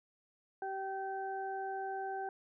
harmonic tone, 386.5 Hz, G4, 24 cents flat, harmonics 1 / 2 / 4, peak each -42 / -38 / -47 dBFS, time 0.62-2.29 s, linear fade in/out 2 ms, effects none

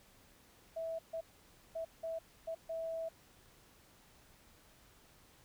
sine tone bursts at uneven times, 654 Hz, E5, 14 cents flat, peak -37 dBFS, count 6, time 0.76-0.99 / 1.13-1.21 / 1.75-1.85 / 2.03-2.19 / 2.47-2.55 / 2.69-3.09 s, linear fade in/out 10 ms, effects pink hiss -64 dBFS RMS until 5.44 s

